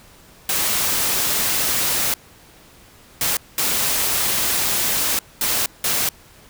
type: noise bursts at uneven times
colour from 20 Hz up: white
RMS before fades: -20 dBFS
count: 5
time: 0.49-2.14 / 3.21-3.37 / 3.58-5.19 / 5.41-5.66 / 5.84-6.09 s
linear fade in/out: 2 ms
effects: pink hiss -48 dBFS RMS until 6.49 s